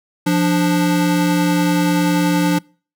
square tone pair together, 174.61 / 294.5 Hz, F3 / D4, 0 / +5 cents, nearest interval major sixth, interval 905 cents, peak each -17 dBFS, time 0.26-2.59 s, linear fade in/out 10 ms, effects noise-tail reverb RT60 0.4 s tail -26 dB re dry

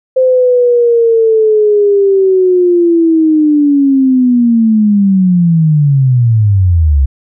sine linear sweep, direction down, 520 to 65.1 Hz, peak -5 dBFS, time 0.16-7.06 s, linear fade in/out 10 ms, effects none

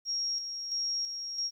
sine tone with tremolo, 5588 Hz, F8, in tune, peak -29 dBFS, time 0.05-1.51 s, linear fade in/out 50 ms, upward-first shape square, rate 1.5 Hz, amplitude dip 50%, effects 11-bit

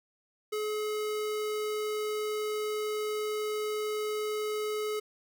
square tone, 425.5 Hz, G#4, 42 cents sharp, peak -31 dBFS, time 0.52-5 s, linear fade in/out 10 ms, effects none

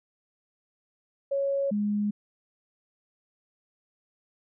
sine tone pair in turn, 554 / 207.2 Hz, C#5 / G#3, -1 / -4 cents, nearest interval octave + perfect fourth, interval 1703 cents, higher first, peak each -24 dBFS, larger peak neither, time 1.31-1.71 / 1.71-2.11 s, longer neither, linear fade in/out 10 ms, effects none

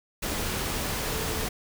sine tone in noise, 440 Hz, A4, in tune, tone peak -38 dBFS, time 1.03-1.47 s, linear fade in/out 10 ms, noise pink, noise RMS -30 dBFS, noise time 0.22-1.49 s, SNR -11 dB, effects none

